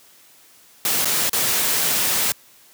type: noise with dropouts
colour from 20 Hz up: white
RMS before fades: -20 dBFS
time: 0.85-2.32 s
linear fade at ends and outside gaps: 1 ms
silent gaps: 1.047-1.055 / 1.295-1.331 s
effects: white hiss -51 dBFS RMS until 2.73 s + high-pass 100 Hz 12 dB/octave